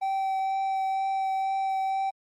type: tone with vibrato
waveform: triangle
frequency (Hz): 772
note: G5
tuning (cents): -27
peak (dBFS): -23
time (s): 0.01-2.11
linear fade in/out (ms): 20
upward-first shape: triangle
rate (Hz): 2.1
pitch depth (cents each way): 10
effects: Opus 24 kbps